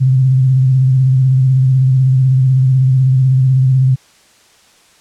sine tone with vibrato, 130.8 Hz, C3, in tune, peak -7 dBFS, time 0-3.96 s, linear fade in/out 20 ms, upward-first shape square, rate 16 Hz, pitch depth 34 cents each way, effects white hiss -48 dBFS RMS until 5 s + low-pass 8000 Hz 12 dB/octave

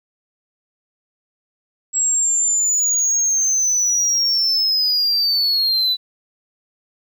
sine linear sweep, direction down, 7690 to 3951 Hz, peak -12 dBFS, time 1.93-5.97 s, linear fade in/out 50 ms, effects tanh soft clip ceiling -14 dBFS + 9-bit

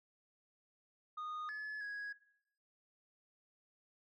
sine tone with pitch steps, 1233 / 1713 / 1661 Hz, D#6 / A6 / G#6, -16 / -47 / 0 cents, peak -38 dBFS, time 1.17-2.13 s, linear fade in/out 10 ms, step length 320 ms, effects noise-tail reverb RT60 0.7 s tail -18 dB re dry + tanh soft clip ceiling -40 dBFS

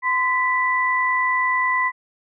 sine tone pair together, 1026 / 1975.2 Hz, C6 / B6, -34 / 0 cents, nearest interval major seventh, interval 1134 cents, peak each -20 dBFS, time 0.02-1.92 s, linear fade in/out 50 ms, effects none

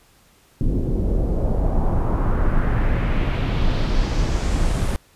brown noise with low-pass filter sweep, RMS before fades -19 dBFS, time 0.61-4.96 s, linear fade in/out 0 ms, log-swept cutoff 300 to 11000 Hz, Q 1.7, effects pink hiss -55 dBFS RMS until 5.15 s + resampled to 32000 Hz

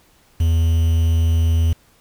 triangle tone with quantisation, 82.2 Hz, E2, 4 cents flat, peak -11 dBFS, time 0.4-1.73 s, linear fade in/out 5 ms, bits 6, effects pink hiss -55 dBFS RMS until 2 s

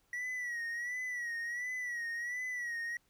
triangle tone with vibrato, 1930 Hz, B6, 40 cents flat, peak -34 dBFS, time 0.13-2.97 s, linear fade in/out 2 ms, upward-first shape sine, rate 1.4 Hz, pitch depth 72 cents each way, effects pink hiss -73 dBFS RMS until 3.09 s

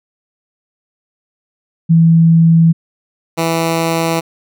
sine / 10% pulse tone pair in turn, 164.81 / 164.81 Hz, E3 / E3, 0 / 0 cents, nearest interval unison, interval 0 cents, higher neither, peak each -5 dBFS, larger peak neither, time 1.89-2.73 / 3.37-4.21 s, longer neither, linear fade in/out 20 ms, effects none

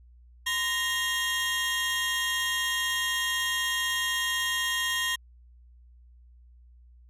40% pulse tone cluster, 1028 / 1862 / 2801 / 3246 Hz, C6 / A#6 / F7 / G#7, -31 / -2 / +4 / -40 cents, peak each -35 / -28 / -36 / -30 dBFS, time 0.46-5.16 s, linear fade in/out 10 ms, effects added 60 Hz sine -51 dBFS peak until 7.09 s + resampled to 32000 Hz

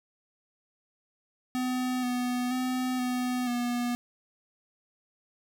square tone with pitch steps, 252.9 / 247.5 / 254.4 / 249.8 / 242.3 Hz, B3 / B3 / C4 / B3 / B3, +41 / +4 / -48 / +20 / -33 cents, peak -28 dBFS, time 1.55-3.95 s, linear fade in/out 0 ms, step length 480 ms, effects none

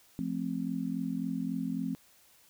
sine chord, F major, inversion none, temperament just, 174.61 / 218.3 / 261.9 Hz, F3 / A3 / C4, 0 / -13 / +2 cents, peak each -36 / -36 / -34 dBFS, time 0.19-1.95 s, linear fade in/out 0 ms, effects white hiss -62 dBFS RMS until 2.49 s

